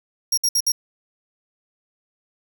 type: tone bursts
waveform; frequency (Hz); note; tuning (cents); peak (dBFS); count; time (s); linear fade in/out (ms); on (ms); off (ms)
sawtooth; 5610; F8; +7; -14; 4; 0.32-0.72; 5; 55; 60
effects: none